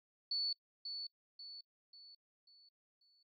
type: tone with echo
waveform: sine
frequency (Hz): 4452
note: C#8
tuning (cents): +7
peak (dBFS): -34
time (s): 0.31-0.53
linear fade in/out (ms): 5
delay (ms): 540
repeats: 5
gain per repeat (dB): -7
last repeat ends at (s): 3.23
effects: noise-tail reverb RT60 0.1 s tail -26 dB re dry + AAC 48 kbps